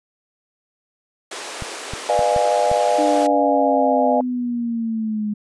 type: band-pass noise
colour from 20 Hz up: pink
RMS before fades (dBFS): -32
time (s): 1.31-3.27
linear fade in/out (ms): 5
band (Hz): 360 to 10000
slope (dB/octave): 24
type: clicks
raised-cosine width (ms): 5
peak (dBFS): -17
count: 5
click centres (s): 1.623 / 1.936 / 2.192 / 2.363 / 2.715
type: chord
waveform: sine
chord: B diminished seventh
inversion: none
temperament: equal with one note detuned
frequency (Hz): 493.9 / 602.8 / 698.5 / 830.6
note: B4 / D5 / F5 / Ab5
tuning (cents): 0 / +45 / 0 / 0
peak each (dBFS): -22 / -19 / -20 / -21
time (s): 2.09-4.21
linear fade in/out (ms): 2
type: linear sweep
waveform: sine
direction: down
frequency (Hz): 301.5 to 207.7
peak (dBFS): -20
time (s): 2.98-5.34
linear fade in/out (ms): 10
effects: resampled to 24000 Hz